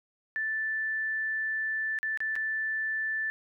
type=tone with dropouts; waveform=sine; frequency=1760 Hz; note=A6; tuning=in tune; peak=-28 dBFS; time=0.36-3.3 s; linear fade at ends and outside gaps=0 ms; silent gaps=1.988-2.03 / 2.174-2.204 / 2.355-2.362 s; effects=none